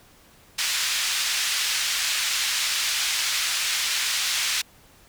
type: band-pass noise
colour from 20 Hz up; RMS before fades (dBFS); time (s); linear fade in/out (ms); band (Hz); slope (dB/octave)
white; -25; 0.58-4.62; 10; 1800 to 5500; 12
effects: pink hiss -54 dBFS RMS until 5.08 s